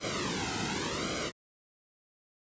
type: noise with flanger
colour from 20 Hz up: pink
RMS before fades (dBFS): -33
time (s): 0-1.32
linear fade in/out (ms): 50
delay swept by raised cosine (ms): 1.1 to 1.78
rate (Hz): 0.88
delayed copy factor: -0.85
effects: high-pass 60 Hz 12 dB/octave + resampled to 16000 Hz